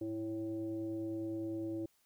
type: tone with frequency modulation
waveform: sine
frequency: 329.6 Hz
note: E4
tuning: in tune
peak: -36 dBFS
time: 0.01-1.86 s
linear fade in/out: 5 ms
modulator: 223 Hz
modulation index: 0.56
effects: white hiss -73 dBFS RMS until 2.05 s